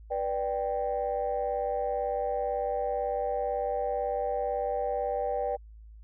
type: chord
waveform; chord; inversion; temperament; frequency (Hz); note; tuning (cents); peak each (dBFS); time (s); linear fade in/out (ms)
sine; G major; first; just; 490 / 588 / 784; B4 / D5 / G5; -14 / +2 / 0; -31; 0.1-5.57; 20
effects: tanh soft clip ceiling -20 dBFS + added 54 Hz sine -46 dBFS peak until 6.03 s